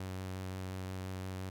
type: tone with vibrato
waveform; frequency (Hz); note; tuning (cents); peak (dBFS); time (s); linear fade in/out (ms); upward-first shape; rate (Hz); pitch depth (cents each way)
sawtooth; 93.7; F#2; +22; -35; 0-1.5; 5; square; 5.7; 9
effects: none

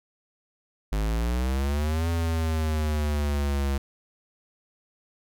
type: exponential two-way sweep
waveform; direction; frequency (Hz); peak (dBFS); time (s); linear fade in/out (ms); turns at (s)
square; up then down; 50.6 to 84.2 to 68.4; -24; 0.92-3.78; 5; 2.09
effects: none

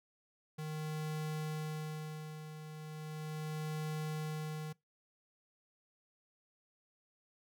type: tone with tremolo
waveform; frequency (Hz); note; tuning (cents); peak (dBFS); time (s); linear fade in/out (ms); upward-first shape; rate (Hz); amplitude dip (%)
square; 154.6; D#3; -11; -37; 0.58-4.73; 10; sine; 0.37; 65
effects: noise-tail reverb RT60 0.2 s tail -23 dB re dry

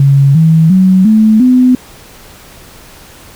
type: tone with pitch steps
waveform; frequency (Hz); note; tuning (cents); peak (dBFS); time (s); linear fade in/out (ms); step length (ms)
sine; 138.59 / 161.05 / 187.14 / 217.5 / 252.7; C#3 / E3 / F#3 / A3 / B3; 0 / -40 / +20 / -20 / +40; -3; 0-1.75; 2; 350
effects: pink hiss -36 dBFS RMS until 3.35 s

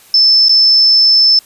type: tone with dropouts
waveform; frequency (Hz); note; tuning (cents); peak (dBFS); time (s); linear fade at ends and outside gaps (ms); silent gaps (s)
sine; 5274; E8; 0; -5; 0.14-1.39; 2; 0.485-0.493
effects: white hiss -43 dBFS RMS until 1.45 s + resampled to 32000 Hz

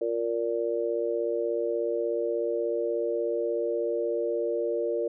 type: chord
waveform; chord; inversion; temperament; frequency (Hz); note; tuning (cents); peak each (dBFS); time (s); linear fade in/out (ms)
sine; Bb major; second; just; 349.6 / 466.2 / 582.7; F4 / Bb4 / D5; +2 / 0 / -14; -31 / -28 / -31; 0.01-5.08; 5
effects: none

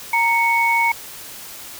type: tone pair together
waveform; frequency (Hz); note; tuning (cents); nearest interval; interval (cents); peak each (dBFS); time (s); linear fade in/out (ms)
sine; 929.5 / 2217; A#5 / C#7; -5 / 0; octave + minor third; 1505; -17; 0.13-0.92; 5
effects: white hiss -36 dBFS RMS until 1.79 s

